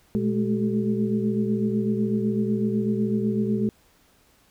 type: tone cluster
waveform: sine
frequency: 120.3 / 210.4 / 218.4 / 380.6 / 435.4 Hz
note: B2 / G#3 / A3 / F#4 / A4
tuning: -45 / +23 / -13 / +49 / -18 cents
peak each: -31 / -23 / -30 / -29 / -32 dBFS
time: 0.15-3.69 s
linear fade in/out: 0 ms
effects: pink hiss -60 dBFS RMS until 4.5 s